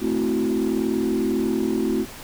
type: chord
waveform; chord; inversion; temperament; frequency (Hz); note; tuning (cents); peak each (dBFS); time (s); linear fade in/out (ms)
sine; F# half-diminished seventh; first; equal; 220 / 261.6 / 329.6 / 370; A3 / C4 / E4 / F#4; 0 / 0 / 0 / 0; -24; 0-2.06; 50
effects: tanh soft clip ceiling -14 dBFS + pink hiss -39 dBFS RMS until 2.23 s

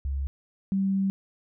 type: tone pair in turn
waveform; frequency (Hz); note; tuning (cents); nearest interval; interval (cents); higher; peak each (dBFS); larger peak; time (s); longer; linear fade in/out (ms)
sine; 68.6 / 194.03; C#2 / G3; -17 / -17; octave + tritone; 1800; second; -26 / -22; second; 0.05-0.27 / 0.72-1.1; second; 0
effects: none

